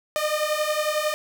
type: beating tone pair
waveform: sawtooth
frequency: 602 / 613 Hz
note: D5 / D#5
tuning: +43 / -26 cents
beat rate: 11 Hz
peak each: -22 / -21 dBFS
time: 0.16-1.14 s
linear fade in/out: 0 ms
effects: none